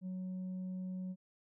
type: tone with tanh clipping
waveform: sine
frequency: 185 Hz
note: F#3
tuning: in tune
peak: -39 dBFS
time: 0.01-1.16 s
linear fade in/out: 50 ms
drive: 2 dB
effects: none